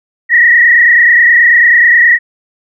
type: tone with frequency modulation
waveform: sine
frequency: 1902 Hz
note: A#6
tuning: 34 cents sharp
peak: -3 dBFS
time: 0.29-2.19 s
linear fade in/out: 50 ms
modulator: 29.3 Hz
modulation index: 2.2
effects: none